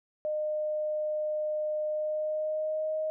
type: tone with pitch glide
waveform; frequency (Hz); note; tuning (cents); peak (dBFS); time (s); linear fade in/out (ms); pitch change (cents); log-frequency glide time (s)
sine; 610 to 624.3; D#5 to D#5; -34 to +6; -28; 0.25-3.1; 0; +40; 1.87-2.95
effects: none

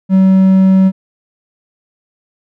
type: tone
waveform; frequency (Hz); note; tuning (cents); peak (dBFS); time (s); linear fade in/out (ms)
triangle; 190; F#3; +46; -3; 0.09-0.92; 50
effects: none

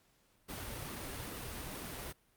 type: noise with flanger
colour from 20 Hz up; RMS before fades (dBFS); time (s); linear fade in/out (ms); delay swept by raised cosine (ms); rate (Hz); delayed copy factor
pink; -43; 0.48-2.13; 20; 1.2 to 6.4; 2.3; -0.5
effects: pink hiss -71 dBFS RMS until 2.36 s + Opus 48 kbps

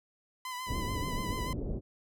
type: tone with vibrato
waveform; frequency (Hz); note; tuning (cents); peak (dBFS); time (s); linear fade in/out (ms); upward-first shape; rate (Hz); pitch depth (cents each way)
sawtooth; 1009; B5; +37; -33; 0.45-1.53; 2; sine; 6.9; 41
type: low-pass noise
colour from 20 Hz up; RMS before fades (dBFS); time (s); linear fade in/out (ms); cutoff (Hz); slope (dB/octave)
pink; -35; 0.66-1.81; 50; 470; 24
effects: none

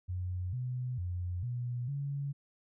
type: tone with pitch steps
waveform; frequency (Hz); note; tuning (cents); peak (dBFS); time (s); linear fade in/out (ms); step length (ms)
sine; 90.7 / 125.6 / 89.2 / 122.1 / 140.8; F#2 / B2 / F2 / B2 / C#3; -34 / +30 / +37 / -19 / +27; -33; 0.08-2.33; 20; 450
effects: none

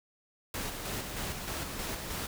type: noise with tremolo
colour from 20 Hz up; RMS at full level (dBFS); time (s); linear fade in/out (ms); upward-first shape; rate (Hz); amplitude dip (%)
pink; -36; 0.54-2.27; 2; square; 3.2; 35
effects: none

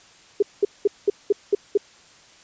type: tone bursts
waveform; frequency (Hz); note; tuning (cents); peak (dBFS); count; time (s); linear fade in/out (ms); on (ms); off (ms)
sine; 406.3; G#4; -38; -13; 7; 0.4-1.775; 5; 25; 200
effects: white hiss -51 dBFS RMS until 2.43 s + resampled to 16000 Hz

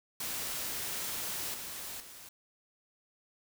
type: noise with level steps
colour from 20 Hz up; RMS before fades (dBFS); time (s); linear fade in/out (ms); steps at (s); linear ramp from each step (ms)
white; -37 / -42 / -50; 0.2-2.29; 5; 1.54 / 2; 2
effects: none

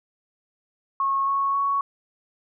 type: tone with pitch steps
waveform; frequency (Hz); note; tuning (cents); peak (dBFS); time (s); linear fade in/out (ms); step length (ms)
sine; 1093 / 1103.8 / 1114.7; C#6 / C#6 / C#6; -25 / -8 / +9; -20; 1-1.81; 2; 270
effects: none

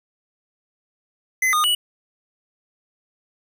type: tone with pitch steps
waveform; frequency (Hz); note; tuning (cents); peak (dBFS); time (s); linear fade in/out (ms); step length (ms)
square; 2039 / 1228 / 2939; C7 / D#6 / F#7; -45 / -23 / -12; -17; 1.42-1.75; 5; 110
effects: none

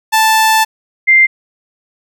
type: tone pair in turn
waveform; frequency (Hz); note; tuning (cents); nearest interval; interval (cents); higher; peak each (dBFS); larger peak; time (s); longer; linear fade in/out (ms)
sawtooth / sine; 880 / 2093; A5 / C7; 0 / 0; octave + minor third; 1500; second; -4; neither; 0.12-0.65 / 1.07-1.27; first; 20
effects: none

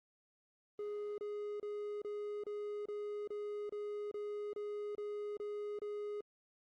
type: tone bursts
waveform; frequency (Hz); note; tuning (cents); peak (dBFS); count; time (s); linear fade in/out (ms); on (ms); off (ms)
triangle; 415.3; G#4; 0; -37; 13; 0.79-6.208; 2; 390; 29
effects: Opus 24 kbps

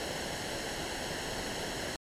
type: noise with comb filter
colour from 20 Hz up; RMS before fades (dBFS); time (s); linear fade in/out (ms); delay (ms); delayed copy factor
pink; -36; 0-1.96; 0; 0.83; -0.6
effects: low-pass 8000 Hz 12 dB/octave + MP3 96 kbps

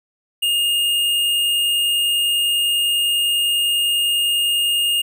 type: tone with tanh clipping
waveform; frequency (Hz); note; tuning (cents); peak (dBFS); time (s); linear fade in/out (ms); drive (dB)
sine; 2835; F7; +25; -17; 0.42-5.02; 10; 17
effects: none

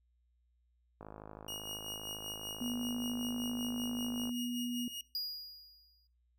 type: click train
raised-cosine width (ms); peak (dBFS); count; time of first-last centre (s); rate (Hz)
1; -33; 174; 1.01-4.293; 52.7
type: tone with tremolo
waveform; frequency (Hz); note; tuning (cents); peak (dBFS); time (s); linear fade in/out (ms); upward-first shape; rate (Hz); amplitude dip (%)
sawtooth; 2871; F7; +47; -36; 1.48-5.01; 2; sine; 5.2; 55
type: tone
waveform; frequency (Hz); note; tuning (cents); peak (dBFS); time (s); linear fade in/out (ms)
sine; 243.1; B3; -27; -35; 2.61-4.88; 2
type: tone with exponential decay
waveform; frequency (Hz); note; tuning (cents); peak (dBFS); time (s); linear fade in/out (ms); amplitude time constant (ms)
square; 4874; D#8; -37; -34; 5.15-6.07; 1; 200
effects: noise-tail reverb RT60 0.5 s tail -22 dB re dry + added 60 Hz sine -70 dBFS peak until 6.38 s

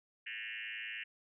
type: tone with frequency modulation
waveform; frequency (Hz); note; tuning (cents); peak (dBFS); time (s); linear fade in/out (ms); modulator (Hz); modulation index
sine; 2288; D7; -46; -40; 0.26-1.04; 10; 110; 5.6
effects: none

